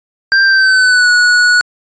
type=tone with pitch glide; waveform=square; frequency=1579 to 1464.8 Hz; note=G6 to F#6; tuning=+12 to -18 cents; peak=-7 dBFS; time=0.32-1.61 s; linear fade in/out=0 ms; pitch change=-130 cents; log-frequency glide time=0.45-1.1 s; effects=resampled to 16000 Hz